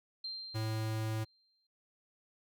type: tone with exponential decay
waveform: sine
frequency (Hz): 4161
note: C8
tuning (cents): -10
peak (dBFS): -37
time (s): 0.24-1.67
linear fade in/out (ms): 5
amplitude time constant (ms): 310
type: tone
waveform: square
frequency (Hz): 110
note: A2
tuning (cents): 0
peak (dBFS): -34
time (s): 0.54-1.25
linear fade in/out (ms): 20
effects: none